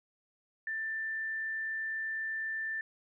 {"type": "tone", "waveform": "sine", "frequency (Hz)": 1776, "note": "A6", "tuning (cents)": 16, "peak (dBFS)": -33, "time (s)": [0.67, 2.81], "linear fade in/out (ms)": 2, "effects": []}